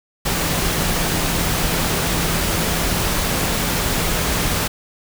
sine tone in noise, 168.5 Hz, E3, 38 cents sharp, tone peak -28 dBFS, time 0.25-4.68 s, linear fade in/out 10 ms, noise pink, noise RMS -20 dBFS, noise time 0.25-4.68 s, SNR -11 dB, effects none

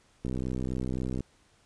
click train, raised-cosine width 3 ms, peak -20 dBFS, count 62, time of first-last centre 0.25-1.206 s, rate 63.8 Hz, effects pink hiss -64 dBFS RMS until 1.65 s + resampled to 22050 Hz

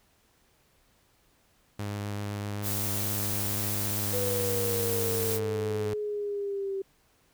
sawtooth tone with vibrato, 102.5 Hz, G#2, 22 cents flat, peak -28 dBFS, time 1.79-5.94 s, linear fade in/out 5 ms, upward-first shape sine, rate 7.8 Hz, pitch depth 10 cents each way
blue noise, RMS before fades -32 dBFS, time 2.62-5.4 s, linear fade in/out 50 ms
sine linear sweep, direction down, 497.7 to 386.4 Hz, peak -29 dBFS, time 4.13-6.82 s, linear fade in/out 5 ms
effects pink hiss -66 dBFS RMS until 7.33 s

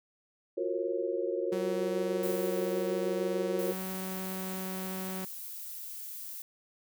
sine chord, Gb major seventh, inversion third, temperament equal with one note detuned, 349.2 / 370 / 466.2 / 543 Hz, F4 / Gb4 / Bb4 / Db5, 0 / 0 / 0 / -36 cents, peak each -35 dBFS, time 0.57-3.73 s, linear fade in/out 10 ms
sawtooth tone, 188.2 Hz, F#3, 30 cents sharp, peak -32 dBFS, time 1.52-5.25 s, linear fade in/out 5 ms
violet noise with exponential decay, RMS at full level -40 dBFS, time 2.23-4.63 s, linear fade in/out 2 ms, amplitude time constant 520 ms
violet noise, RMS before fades -42 dBFS, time 3.59-6.42 s, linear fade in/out 2 ms
effects none

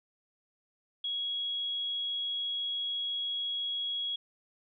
sine tone, 3322 Hz, G#7, in tune, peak -31 dBFS, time 1.04-4.16 s, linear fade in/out 5 ms, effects none

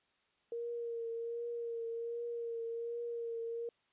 sine tone with vibrato, 466.2 Hz, A#4, in tune, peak -37 dBFS, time 0.52-3.69 s, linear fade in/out 2 ms, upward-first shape triangle, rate 1.3 Hz, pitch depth 30 cents each way, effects white hiss -75 dBFS RMS until 3.92 s + resampled to 8000 Hz

